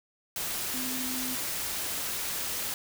sine tone in noise, 255.2 Hz, C4, 43 cents flat, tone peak -36 dBFS, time 0.74-1.35 s, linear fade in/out 2 ms, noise white, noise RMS -33 dBFS, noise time 0.36-2.74 s, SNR -6 dB, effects none

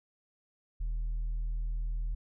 sine tone with tanh clipping, 40.05 Hz, E1, 49 cents flat, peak -31 dBFS, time 0.8-2.15 s, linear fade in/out 10 ms, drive 2 dB, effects none

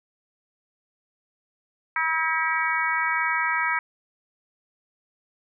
harmonic tone, 321.5 Hz, E4, 43 cents flat, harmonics 3 / 4 / 5 / 6 / 7, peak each -28 / -28 / -28 / -28 / -28 dBFS, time 1.96-3.79 s, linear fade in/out 2 ms, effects none

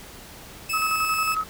sawtooth tone, 2613 Hz, E7, 16 cents flat, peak -22 dBFS, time 0.69-1.35 s, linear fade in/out 10 ms
sine tone with tremolo, 1278 Hz, D#6, 46 cents sharp, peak -21 dBFS, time 0.73-1.44 s, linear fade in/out 10 ms, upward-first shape square, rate 11 Hz, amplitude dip 50%
effects pink hiss -43 dBFS RMS until 1.49 s

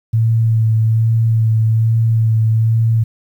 sine tone with vibrato, 112.2 Hz, A2, 34 cents sharp, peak -10 dBFS, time 0.13-3.04 s, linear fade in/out 10 ms, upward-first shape sine, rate 1.2 Hz, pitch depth 21 cents each way, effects 8-bit

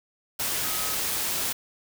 sine tone in noise, 1271 Hz, D#6, 36 cents sharp, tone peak -38 dBFS, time 0.64-0.95 s, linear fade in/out 10 ms, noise white, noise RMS -28 dBFS, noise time 0.39-1.53 s, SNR -13 dB, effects none

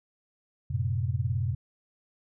sine tone cluster, 91.4 / 111.3 / 129.1 Hz, F#2 / A2 / C3, -21 / +20 / -23 cents, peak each -30 dBFS, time 0.7-1.55 s, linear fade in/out 10 ms, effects none

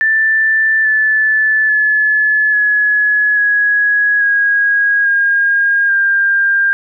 sine tone with pitch steps, 1768 / 1742.7 / 1717.7 / 1693 / 1668.8 / 1644.8 / 1621.3 / 1598 Hz, A6 / A6 / A6 / G#6 / G#6 / G#6 / G#6 / G6, +8 / -17 / -42 / +33 / +8 / -17 / -42 / +33 cents, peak -9 dBFS, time 0.01-6.73 s, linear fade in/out 0 ms, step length 840 ms, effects none

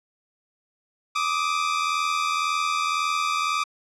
sawtooth tone pair together, 1178.1 / 1260 Hz, D6 / D#6, +5 / +21 cents, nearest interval minor second, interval 116 cents, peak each -20 / -23 dBFS, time 1.15-3.64 s, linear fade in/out 10 ms, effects low-pass 6000 Hz 12 dB/octave

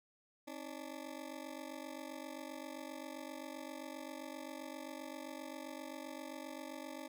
20% pulse ring-modulated tone, 290.4 Hz, D4, 19 cents flat, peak -37 dBFS, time 0.47-7.08 s, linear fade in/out 10 ms, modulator 23.8 Hz, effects none

